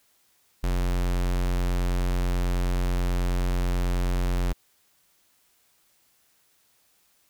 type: tone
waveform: square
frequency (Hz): 44.64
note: F1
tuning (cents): +39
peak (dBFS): -23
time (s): 0.63-4.53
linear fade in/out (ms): 10
effects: white hiss -65 dBFS RMS until 7.29 s